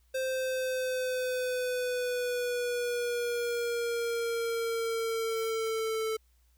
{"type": "exponential sweep", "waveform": "square", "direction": "down", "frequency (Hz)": [523.3, 440], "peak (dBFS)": -30, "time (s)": [0.14, 6.17], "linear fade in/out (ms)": 10, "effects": ["added 60 Hz sine -63 dBFS peak until 6.57 s", "white hiss -73 dBFS RMS until 6.57 s"]}